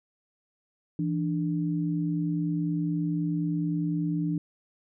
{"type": "tone pair together", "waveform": "sine", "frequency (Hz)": [166.17, 295.8], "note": ["E3", "D4"], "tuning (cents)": [14, 13], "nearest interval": "minor seventh", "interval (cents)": 999, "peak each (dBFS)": [-27, -29], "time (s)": [0.99, 4.38], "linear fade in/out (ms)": 2, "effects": []}